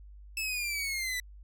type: exponential sweep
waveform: sawtooth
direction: down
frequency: 2637 to 1968 Hz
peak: -28 dBFS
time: 0.37-1.2 s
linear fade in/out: 2 ms
effects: added 50 Hz sine -47 dBFS peak until 1.43 s